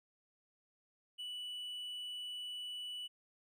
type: tone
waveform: triangle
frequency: 2960 Hz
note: F#7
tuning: in tune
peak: -40 dBFS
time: 1.18-3.08 s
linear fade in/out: 20 ms
effects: none